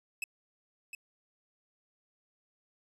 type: tone with echo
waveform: 45% pulse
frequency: 2597 Hz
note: E7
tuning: 26 cents flat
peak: -33 dBFS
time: 0.22-0.24 s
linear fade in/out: 2 ms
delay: 710 ms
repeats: 1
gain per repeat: -8 dB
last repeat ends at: 0.95 s
effects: resampled to 32000 Hz

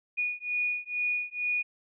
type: beating tone pair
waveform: sine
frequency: 2456 / 2458.2 Hz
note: D#7 / D#7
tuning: -23 / -22 cents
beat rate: 2.2 Hz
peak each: -31 dBFS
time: 0.17-1.63 s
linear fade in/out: 20 ms
effects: none

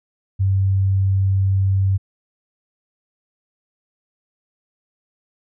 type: tone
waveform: sine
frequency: 96.6 Hz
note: G2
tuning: 25 cents flat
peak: -14 dBFS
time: 0.39-1.98 s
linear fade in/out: 20 ms
effects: none

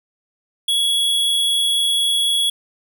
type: tone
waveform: square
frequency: 3354 Hz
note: G#7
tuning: 16 cents sharp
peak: -16 dBFS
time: 0.68-2.5 s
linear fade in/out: 5 ms
effects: none

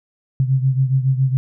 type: beating tone pair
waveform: sine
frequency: 130.81 / 138.01 Hz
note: C3 / C#3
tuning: 0 / -7 cents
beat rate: 7.2 Hz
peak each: -15 / -20 dBFS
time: 0.4-1.37 s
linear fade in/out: 0 ms
effects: none

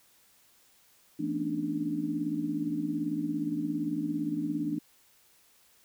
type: tone cluster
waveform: sine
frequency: 166.5 / 219.4 / 241.7 / 280.7 / 298.2 Hz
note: E3 / A3 / B3 / C#4 / D4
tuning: +18 / -5 / -37 / +22 / +27 cents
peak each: -38 / -39 / -39 / -36 / -31 dBFS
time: 1.19-4.79 s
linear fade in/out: 10 ms
effects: white hiss -63 dBFS RMS until 5.84 s

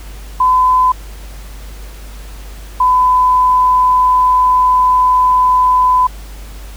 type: tone pair in turn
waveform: sine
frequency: 1013 / 1006 Hz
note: B5 / B5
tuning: +44 / +32 cents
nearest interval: unison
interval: 12 cents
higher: first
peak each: -7 dBFS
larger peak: neither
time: 0.4-0.92 / 2.8-6.07 s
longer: second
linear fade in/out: 5 ms
effects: added 50 Hz sine -28 dBFS peak until 6.76 s + pink hiss -38 dBFS RMS until 6.76 s

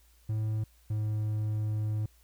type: tone pair in turn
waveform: triangle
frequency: 108.7 / 107.14 Hz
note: A2 / A2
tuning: -21 / -46 cents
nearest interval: unison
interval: 25 cents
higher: first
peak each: -26 dBFS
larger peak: neither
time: 0.29-0.64 / 0.9-2.06 s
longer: second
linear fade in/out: 5 ms
effects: added 58 Hz sine -60 dBFS peak until 2.23 s + white hiss -66 dBFS RMS until 2.23 s

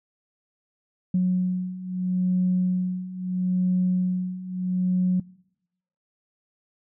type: beating tone pair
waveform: sine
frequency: 182.2 / 182.96 Hz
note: F#3 / F#3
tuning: -26 / -19 cents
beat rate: 0.76 Hz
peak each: -25 / -22 dBFS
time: 1.14-5.2 s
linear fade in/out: 5 ms
effects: noise-tail reverb RT60 0.8 s tail -23 dB re dry + tanh soft clip ceiling -13 dBFS

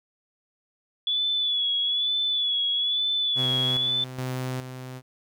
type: tone with vibrato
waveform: sine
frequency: 3421 Hz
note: A7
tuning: 49 cents flat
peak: -22 dBFS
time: 1.07-4.04 s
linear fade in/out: 2 ms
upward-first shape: sine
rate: 1.1 Hz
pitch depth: 49 cents each way
type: tone with tremolo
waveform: sawtooth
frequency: 128.5 Hz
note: C3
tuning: 31 cents flat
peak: -24 dBFS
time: 3.35-5.02 s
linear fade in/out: 50 ms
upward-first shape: square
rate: 1.2 Hz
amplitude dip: 60%
effects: none

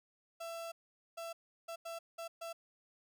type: tone bursts at uneven times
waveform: 35% pulse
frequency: 668 Hz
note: E5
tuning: 23 cents sharp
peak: -40 dBFS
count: 6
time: 0.4-0.72 / 1.17-1.33 / 1.68-1.76 / 1.85-1.99 / 2.18-2.28 / 2.41-2.53 s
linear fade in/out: 10 ms
effects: none

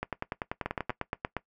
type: two click trains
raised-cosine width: 0.5 ms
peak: -15 / -16 dBFS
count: 7 / 10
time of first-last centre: 0.66-1.367 / 0.03-0.904 s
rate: 8.49 / 10.3 Hz
effects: noise-tail reverb RT60 0.1 s tail -19 dB re dry

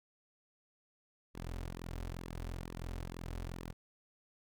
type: tone with flanger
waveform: sawtooth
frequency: 42.97 Hz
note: F1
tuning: 27 cents flat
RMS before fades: -43 dBFS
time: 1.34-3.73 s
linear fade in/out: 20 ms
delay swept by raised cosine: 1.3 to 6.3 ms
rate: 2.2 Hz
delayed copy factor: -0.7
effects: none

